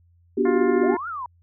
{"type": "chord", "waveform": "sine", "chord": "G major seventh", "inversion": "first", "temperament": "just", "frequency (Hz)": [245, 294, 367.5, 392], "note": ["B3", "D4", "F#4", "G4"], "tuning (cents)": [-14, 2, -12, 0], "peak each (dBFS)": [-24, -26, -23, -21], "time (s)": [0.37, 0.95], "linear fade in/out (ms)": 10}
{"type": "harmonic tone", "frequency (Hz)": 352.7, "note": "F4", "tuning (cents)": 17, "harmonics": [1, 2, 3, 4, 5, 6], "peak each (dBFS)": [-24, -31, -32, -35, -36, -40], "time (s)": [0.45, 0.97], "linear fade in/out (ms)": 5}
{"type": "exponential two-way sweep", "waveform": "sine", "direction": "up then down", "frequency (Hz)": [584, 1447, 943], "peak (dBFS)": -28, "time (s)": [0.83, 1.26], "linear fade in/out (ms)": 2, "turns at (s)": 1.08}
{"effects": ["added 86 Hz sine -55 dBFS peak until 1.42 s"]}